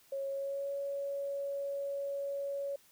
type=tone with pitch glide; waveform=sine; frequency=548 to 559.5 Hz; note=C#5 to C#5; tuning=-20 to +16 cents; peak=-34 dBFS; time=0.12-2.76 s; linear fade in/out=5 ms; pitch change=+36 cents; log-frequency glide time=0.29-0.71 s; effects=white hiss -64 dBFS RMS until 2.91 s